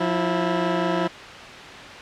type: tone pair together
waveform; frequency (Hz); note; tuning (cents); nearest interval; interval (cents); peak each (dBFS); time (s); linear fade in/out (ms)
15% pulse; 177.2 / 328.8; F3 / E4; +25 / -4; major seventh; 1071; -17; 0-1.08; 10
effects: white hiss -37 dBFS RMS until 2.01 s + low-pass 3000 Hz 12 dB/octave